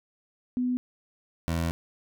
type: tone pair in turn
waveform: sine / 20% pulse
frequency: 249.3 / 83.19 Hz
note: B3 / E2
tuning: +16 / +16 cents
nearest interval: octave + perfect fifth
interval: 1900 cents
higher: first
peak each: -24 / -21 dBFS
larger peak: second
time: 0.57-0.77 / 1.48-1.71 s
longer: second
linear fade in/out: 0 ms
effects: none